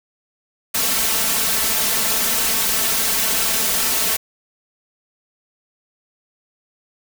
white noise with comb filter, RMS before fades -19 dBFS, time 0.74-4.17 s, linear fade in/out 10 ms, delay 4.5 ms, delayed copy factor +0.85, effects none

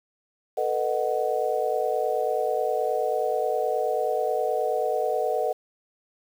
sine chord, B dominant seventh, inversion third, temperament just, 444.5 / 493.9 / 617.4 / 740.8 Hz, A4 / B4 / D#5 / F#5, +18 / 0 / -14 / +2 cents, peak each -28 dBFS, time 0.57-5.53 s, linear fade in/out 10 ms, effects 8-bit

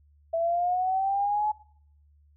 sine linear sweep, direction up, 656 to 856 Hz, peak -23 dBFS, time 0.33-1.52 s, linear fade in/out 10 ms, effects noise-tail reverb RT60 0.6 s tail -21 dB re dry + added 73 Hz sine -57 dBFS peak until 2.36 s

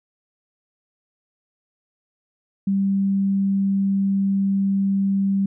sine tone, 196 Hz, G3, in tune, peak -17 dBFS, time 2.67-5.46 s, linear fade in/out 5 ms, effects none

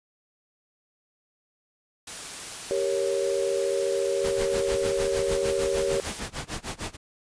white noise, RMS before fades -37 dBFS, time 2.07-6.2 s, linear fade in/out 5 ms
sine chord, G diminished, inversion none, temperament equal, 392 / 466.2 / 554.4 Hz, G4 / Bb4 / Db5, 0 / 0 / 0 cents, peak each -27 / -29 / -27 dBFS, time 2.71-6 s, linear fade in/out 0 ms
pink noise with tremolo, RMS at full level -31 dBFS, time 4.23-6.97 s, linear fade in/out 20 ms, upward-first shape sine, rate 6.6 Hz, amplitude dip 95%
effects resampled to 22050 Hz

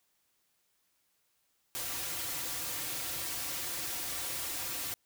white noise with comb filter, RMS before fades -37 dBFS, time 1.75-4.94 s, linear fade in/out 0 ms, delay 4.7 ms, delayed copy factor -0.85, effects white hiss -75 dBFS RMS until 5.05 s

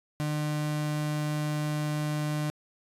35% pulse tone, 150.5 Hz, D3, 43 cents sharp, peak -26 dBFS, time 0.2-2.5 s, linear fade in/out 0 ms, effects resampled to 32000 Hz

